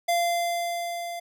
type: tone with level ramp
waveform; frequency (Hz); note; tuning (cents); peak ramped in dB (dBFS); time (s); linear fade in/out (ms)
square; 690; F5; -21; -21 to -33; 0.08-1.2; 10
effects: none